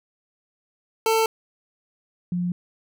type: tone pair in turn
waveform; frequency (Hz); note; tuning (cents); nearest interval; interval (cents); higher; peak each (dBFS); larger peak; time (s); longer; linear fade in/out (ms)
25% pulse / sine; 446.2 / 177.07; A4 / F3; +24 / +24; octave + major third; 1600; first; -14 / -22; first; 1.06-1.26 / 2.32-2.52; neither; 2
effects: none